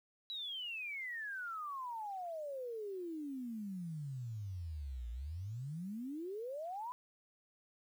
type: exponential two-way sweep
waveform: sine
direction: down then up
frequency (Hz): 3951 to 56.6 to 1018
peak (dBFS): -40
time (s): 0.3-6.92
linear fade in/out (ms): 0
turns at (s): 5.1
effects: 11-bit